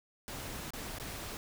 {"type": "noise with dropouts", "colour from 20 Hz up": "pink", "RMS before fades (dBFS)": -42, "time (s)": [0.28, 1.37], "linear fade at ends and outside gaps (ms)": 0, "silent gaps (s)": [[0.705, 0.735], [0.985, 0.999]], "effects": []}